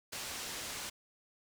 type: low-pass noise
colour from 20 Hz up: white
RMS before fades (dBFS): -42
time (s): 0.12-0.9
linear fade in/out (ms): 10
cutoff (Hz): 7700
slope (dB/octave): 12
effects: none